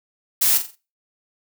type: noise with echo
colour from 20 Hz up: blue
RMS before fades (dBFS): -17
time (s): 0.41-0.58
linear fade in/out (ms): 10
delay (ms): 44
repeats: 4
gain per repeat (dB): -9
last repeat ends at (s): 0.756
effects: noise-tail reverb RT60 0.3 s tail -19 dB re dry